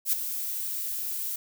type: noise with ADSR envelope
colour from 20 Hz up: violet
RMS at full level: -22 dBFS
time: 0.05-1.36 s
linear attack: 79 ms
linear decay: 6 ms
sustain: -10 dB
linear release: 3 ms
effects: none